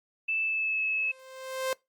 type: tone with pitch glide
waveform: sine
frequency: 2637 to 2592 Hz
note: E7 to E7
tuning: 0 to -30 cents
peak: -26 dBFS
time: 0.28-1.12 s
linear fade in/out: 10 ms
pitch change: -30 cents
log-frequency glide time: 0.42-0.82 s
type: tone with exponential growth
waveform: sawtooth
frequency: 523.3 Hz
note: C5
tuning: in tune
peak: -22 dBFS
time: 0.85-1.73 s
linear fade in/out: 1 ms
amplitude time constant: 190 ms
effects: noise-tail reverb RT60 0.2 s tail -23 dB re dry + Opus 32 kbps